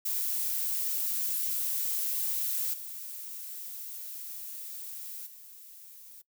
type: noise with level steps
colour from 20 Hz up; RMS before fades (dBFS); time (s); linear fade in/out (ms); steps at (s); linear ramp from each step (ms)
violet; -31 / -41 / -50; 0.05-6.22; 10; 2.73 / 5.26; 10
effects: noise-tail reverb RT60 0.1 s tail -20 dB re dry